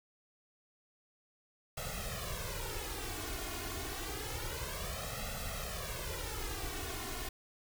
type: noise with flanger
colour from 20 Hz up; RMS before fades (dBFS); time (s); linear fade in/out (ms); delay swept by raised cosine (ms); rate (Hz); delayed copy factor
pink; -40; 1.77-7.29; 5; 1.5 to 2.8; 0.28; +0.95
effects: none